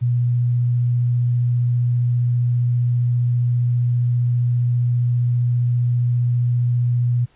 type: tone with vibrato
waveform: sine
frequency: 121.5 Hz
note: B2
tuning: 28 cents flat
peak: -15 dBFS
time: 0.01-7.26 s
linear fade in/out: 20 ms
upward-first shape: triangle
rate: 15 Hz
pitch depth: 9 cents each way
effects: pink hiss -58 dBFS RMS until 7.35 s + resampled to 8000 Hz